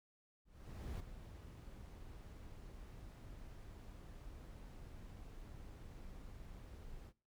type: noise with ADSR envelope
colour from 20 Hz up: brown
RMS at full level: -44 dBFS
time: 0.45-7.13 s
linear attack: 550 ms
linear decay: 5 ms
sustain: -9 dB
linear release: 57 ms
effects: noise-tail reverb RT60 0.4 s tail -22 dB re dry